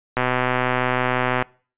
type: click train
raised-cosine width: 0.5 ms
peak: -5 dBFS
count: 159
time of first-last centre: 0.17-1.424 s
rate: 126 Hz
effects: noise-tail reverb RT60 0.4 s tail -23 dB re dry + resampled to 8000 Hz